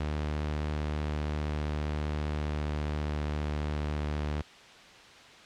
sawtooth tone with pitch glide, 75.3 to 74.61 Hz, D2 to D2, +44 to +28 cents, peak -26 dBFS, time 0-4.42 s, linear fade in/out 5 ms, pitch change -16 cents, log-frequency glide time 0.79-4.06 s, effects white hiss -51 dBFS RMS until 5.45 s + low-pass 4000 Hz 12 dB/octave

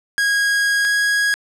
45% pulse tone pair in turn, 1642 / 1653.4 Hz, G#6 / G#6, -20 / -8 cents, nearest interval unison, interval 12 cents, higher second, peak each -15 dBFS, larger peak neither, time 0.18-0.85 / 0.85-1.34 s, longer first, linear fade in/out 0 ms, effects low-pass 10000 Hz 12 dB/octave

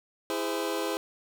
sawtooth chord, E augmented, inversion none, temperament just, 329.6 / 412 / 515 Hz, E4 / G#4 / B#4, 0 / -14 / -28 cents, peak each -29 dBFS, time 0.3-0.97 s, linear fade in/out 0 ms, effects none

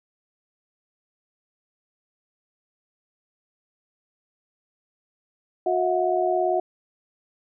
sine tone cluster, 364 / 648 / 726 Hz, F#4 / E5 / F#5, -28 / -30 / -33 cents, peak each -24 dBFS, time 5.66-6.6 s, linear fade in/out 5 ms, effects none

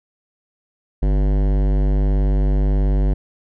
sine tone with hard clipping, 49.25 Hz, G1, 9 cents sharp, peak -16 dBFS, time 1.02-3.14 s, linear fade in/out 10 ms, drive 18 dB, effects none

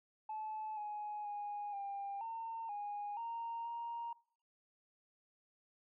sine tone with pitch steps, 865 / 838 / 825 / 798 / 909 / 823 / 926 / 935 Hz, A5 / G#5 / G#5 / G5 / A#5 / G#5 / A#5 / A#5, -30 / +15 / -12 / +31 / -44 / -16 / -12 / +5 cents, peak -39 dBFS, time 0.29-4.13 s, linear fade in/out 5 ms, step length 480 ms, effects noise-tail reverb RT60 0.6 s tail -23 dB re dry + tanh soft clip ceiling -36 dBFS

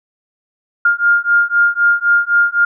sine beating tone pair, 1407 / 1410.9 Hz, F6 / F6, +12 / +17 cents, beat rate 3.9 Hz, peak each -13 dBFS, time 0.85-2.65 s, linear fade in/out 5 ms, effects none

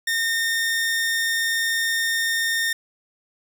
sawtooth tone, 1827 Hz, A#6, 35 cents flat, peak -17 dBFS, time 0.07-2.73 s, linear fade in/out 5 ms, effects none

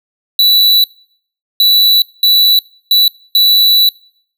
square tone bursts at uneven times, 3951 Hz, B7, in tune, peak -6 dBFS, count 5, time 0.39-0.84 / 1.6-2.02 / 2.23-2.59 / 2.91-3.08 / 3.35-3.89 s, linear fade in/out 2 ms, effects noise-tail reverb RT60 0.6 s tail -24 dB re dry

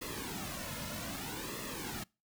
pink noise with flanger, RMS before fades -41 dBFS, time 0.01-2.04 s, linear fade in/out 10 ms, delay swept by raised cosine 1.3 to 2.6 ms, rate 0.63 Hz, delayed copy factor -0.75, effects noise-tail reverb RT60 0.3 s tail -26 dB re dry

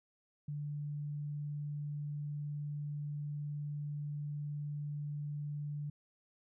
sine tone, 146.83 Hz, D3, in tune, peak -37 dBFS, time 0.48-5.9 s, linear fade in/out 5 ms, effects none

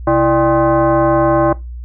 sine tone with frequency modulation, 130.81 Hz, C3, in tune, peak -9 dBFS, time 0.07-1.53 s, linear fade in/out 5 ms, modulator 463 Hz, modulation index 1.9, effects noise-tail reverb RT60 0.2 s tail -18 dB re dry + added 60 Hz sine -25 dBFS peak until 1.84 s

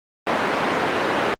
pink band-pass noise, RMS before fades -21 dBFS, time 0.27-1.34 s, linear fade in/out 0 ms, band 330 to 2000 Hz, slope 12 dB/octave, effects Opus 24 kbps

